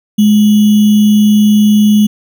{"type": "tone with sample-and-hold", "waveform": "sine", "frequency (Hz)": 210, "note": "G#3", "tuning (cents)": 19, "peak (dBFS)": -4, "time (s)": [0.18, 2.07], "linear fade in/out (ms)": 10, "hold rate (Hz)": 3150, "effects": []}